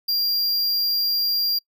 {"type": "tone", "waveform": "square", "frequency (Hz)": 4771, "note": "D8", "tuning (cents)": 26, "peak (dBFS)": -20, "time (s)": [0.08, 1.59], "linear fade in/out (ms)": 10, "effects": ["noise-tail reverb RT60 0.1 s tail -26 dB re dry"]}